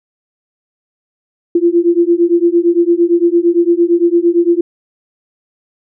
sine beating tone pair, 339.2 / 348 Hz, E4 / F4, +50 / -6 cents, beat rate 8.8 Hz, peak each -11 dBFS, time 1.55-4.61 s, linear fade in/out 5 ms, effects none

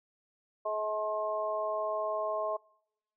harmonic tone with a mistuned harmonic, 213.3 Hz, G#3, 46 cents sharp, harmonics 2 / 3 / 4 / 5, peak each -40 / -32 / -43 / -35 dBFS, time 0.65-2.57 s, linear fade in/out 10 ms, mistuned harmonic 4, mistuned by +16 cents, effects noise-tail reverb RT60 0.8 s tail -25 dB re dry

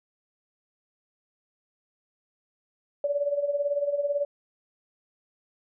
sine tone with tremolo, 574 Hz, D5, 40 cents flat, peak -21 dBFS, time 3.04-4.25 s, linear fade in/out 2 ms, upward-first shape sine, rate 18 Hz, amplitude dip 70%, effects none

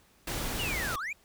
pink noise, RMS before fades -34 dBFS, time 0.27-0.96 s, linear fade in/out 5 ms
triangle linear two-way sweep, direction down then up, 2960 to 1090 to 2497 Hz, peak -31 dBFS, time 0.59-1.13 s, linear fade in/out 5 ms, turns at 0.98 s
effects pink hiss -63 dBFS RMS until 1.24 s

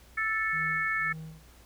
harmonic tone, 440 Hz, A4, in tune, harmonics 3 / 4 / 5, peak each -33 / -29 / -32 dBFS, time 0.17-1.13 s, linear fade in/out 10 ms
triangle tone with tremolo, 158.9 Hz, D#3, 37 cents sharp, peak -36 dBFS, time 0.53-1.43 s, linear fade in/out 0 ms, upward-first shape sine, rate 1.9 Hz, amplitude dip 95%
effects added 60 Hz sine -54 dBFS peak until 1.65 s + pink hiss -58 dBFS RMS until 1.65 s

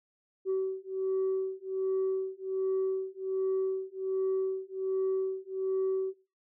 sine beating tone pair, 380 / 381.3 Hz, F#4 / G4, +46 / -48 cents, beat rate 1.3 Hz, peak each -30 dBFS, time 0.45-6.14 s, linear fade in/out 50 ms, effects noise-tail reverb RT60 0.3 s tail -19 dB re dry + tanh soft clip ceiling -24 dBFS

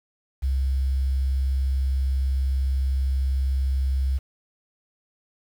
sine tone with quantisation, 66.5 Hz, C2, 29 cents sharp, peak -20 dBFS, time 0.42-4.19 s, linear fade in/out 20 ms, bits 8, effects none

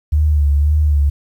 sine tone with vibrato, 73.8 Hz, D2, 9 cents sharp, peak -10 dBFS, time 0.12-1.1 s, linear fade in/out 10 ms, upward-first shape sine, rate 1.9 Hz, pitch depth 57 cents each way, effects 8-bit

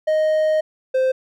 triangle tone pair in turn, 622.3 / 520.5 Hz, D#5 / C5, 0 / -9 cents, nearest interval minor third, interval 309 cents, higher first, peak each -13 dBFS, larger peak neither, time 0.07-0.61 / 0.94-1.12 s, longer first, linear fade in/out 10 ms, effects none

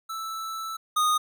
square tone pair in turn, 1318.5 / 1235.9 Hz, E6 / D#6, 0 / -12 cents, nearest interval minor second, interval 112 cents, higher first, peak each -32 / -21 dBFS, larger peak second, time 0.09-0.77 / 0.96-1.18 s, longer first, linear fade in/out 10 ms, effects none

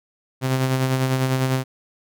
sawtooth tone with tremolo, 130.81 Hz, C3, in tune, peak -13 dBFS, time 0.41-1.64 s, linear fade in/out 50 ms, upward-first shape sine, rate 10 Hz, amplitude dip 40%, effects none

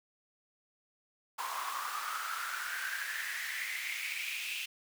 pink noise with high-pass filter sweep, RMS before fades -38 dBFS, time 1.38-4.66 s, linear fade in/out 10 ms, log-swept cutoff 1000 to 2700 Hz, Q 6.9, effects none

